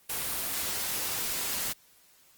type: noise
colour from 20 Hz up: white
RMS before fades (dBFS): -32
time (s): 0.09-1.73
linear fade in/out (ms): 10
effects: white hiss -61 dBFS RMS until 2.37 s + Opus 24 kbps